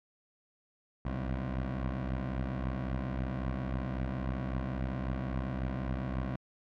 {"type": "beating tone pair", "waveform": "15% pulse", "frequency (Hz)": [61.74, 65.44], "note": ["B1", "C2"], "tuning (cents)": [0, 1], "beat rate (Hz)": 3.7, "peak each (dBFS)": [-32, -27], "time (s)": [1.05, 6.36], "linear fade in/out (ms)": 5, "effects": ["low-pass 2000 Hz 12 dB/octave", "MP3 96 kbps"]}